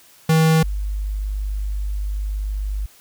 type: tone pair in turn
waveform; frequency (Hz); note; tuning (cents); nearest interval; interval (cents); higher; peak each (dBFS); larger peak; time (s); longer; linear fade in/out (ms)
square / sine; 160 / 50.4; D#3 / G1; +49 / +49; octave + minor sixth; 2000; first; -13 / -21; first; 0.29-0.63 / 0.63-2.86; second; 5
effects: white hiss -50 dBFS RMS until 3 s